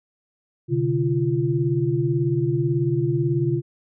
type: tone cluster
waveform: sine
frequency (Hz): 127.5 / 145.7 / 344.7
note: C3 / D3 / F4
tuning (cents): -44 / -13 / -23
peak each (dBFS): -23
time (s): 0.68-3.62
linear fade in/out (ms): 50
effects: none